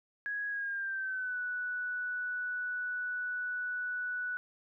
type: tone with pitch glide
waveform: sine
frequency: 1661.2 to 1480 Hz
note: G#6 to F#6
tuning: 0 to 0 cents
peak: -33 dBFS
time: 0.26-4.37 s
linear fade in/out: 0 ms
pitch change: -200 cents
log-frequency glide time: 0.49-1.39 s
effects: none